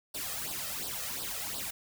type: noise with flanger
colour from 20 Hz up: white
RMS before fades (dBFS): -37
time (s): 0.14-1.71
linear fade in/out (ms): 10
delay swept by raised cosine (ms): 0.22 to 1.62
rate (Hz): 2.8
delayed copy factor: +0.8
effects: none